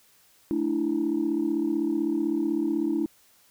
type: chord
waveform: sine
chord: A suspended fourth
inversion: none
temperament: equal with one note detuned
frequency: 218.2 / 293.7 / 329.6 Hz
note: A3 / D4 / E4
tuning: -14 / 0 / 0 cents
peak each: -31 / -26 / -25 dBFS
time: 0.51-3.06 s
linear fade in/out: 0 ms
effects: tanh soft clip ceiling -17 dBFS + white hiss -60 dBFS RMS until 3.5 s

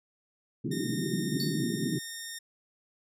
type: band-pass noise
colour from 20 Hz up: pink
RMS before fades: -31 dBFS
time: 0.64-1.99 s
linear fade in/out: 10 ms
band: 130 to 390 Hz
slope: 96 dB/octave
type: tone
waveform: 10% pulse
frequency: 1834 Hz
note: A#6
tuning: 29 cents flat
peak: -29 dBFS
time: 0.71-2.39 s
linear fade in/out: 10 ms
type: tone with exponential decay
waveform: square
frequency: 4471 Hz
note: C#8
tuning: 14 cents sharp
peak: -30 dBFS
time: 1.4-1.66 s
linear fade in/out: 1 ms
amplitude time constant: 55 ms
effects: resampled to 32000 Hz

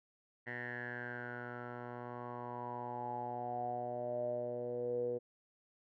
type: tone with low-pass filter sweep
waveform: 10% pulse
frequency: 121.7 Hz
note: B2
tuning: 25 cents flat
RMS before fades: -41 dBFS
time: 0.46-5.19 s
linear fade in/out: 20 ms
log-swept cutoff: 1900 to 460 Hz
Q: 9.8
effects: none

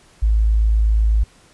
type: tone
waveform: sine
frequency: 54.1 Hz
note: A1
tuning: 29 cents flat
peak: -12 dBFS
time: 0.22-1.24 s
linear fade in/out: 10 ms
effects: pink hiss -51 dBFS RMS until 1.53 s + resampled to 24000 Hz

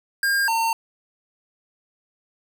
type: tone pair in turn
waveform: square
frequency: 1610 / 908.8 Hz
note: G6 / A#5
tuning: +46 / -44 cents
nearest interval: minor seventh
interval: 990 cents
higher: first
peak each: -19 / -20 dBFS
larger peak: first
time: 0.23-0.48 / 0.48-0.73 s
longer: neither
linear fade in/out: 2 ms
effects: none

